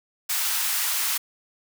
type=high-pass noise; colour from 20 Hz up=white; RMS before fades=-25 dBFS; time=0.29-1.18 s; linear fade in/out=10 ms; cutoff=880 Hz; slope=24 dB/octave; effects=none